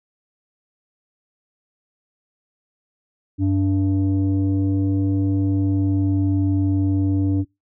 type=tone pair together; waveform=sine; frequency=96.81 / 290.1 Hz; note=G2 / D4; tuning=-21 / -21 cents; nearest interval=octave + perfect fifth; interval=1900 cents; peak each=-17 dBFS; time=3.38-7.45 s; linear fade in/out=50 ms; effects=noise-tail reverb RT60 0.2 s tail -23 dB re dry + tanh soft clip ceiling -13 dBFS